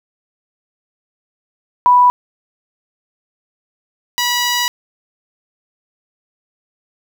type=tone pair in turn; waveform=sine / 10% pulse; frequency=986 / 973.5 Hz; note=B5 / B5; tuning=-3 / -25 cents; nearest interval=unison; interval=22 cents; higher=first; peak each=-6 dBFS; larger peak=neither; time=1.86-2.1 / 4.18-4.68 s; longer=second; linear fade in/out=0 ms; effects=8-bit